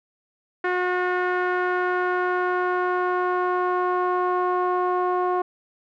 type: tone with low-pass filter sweep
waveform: sawtooth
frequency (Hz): 361.7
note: F#4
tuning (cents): -39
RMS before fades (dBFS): -23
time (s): 0.64-5.42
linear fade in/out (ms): 5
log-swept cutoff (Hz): 1700 to 980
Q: 3
effects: none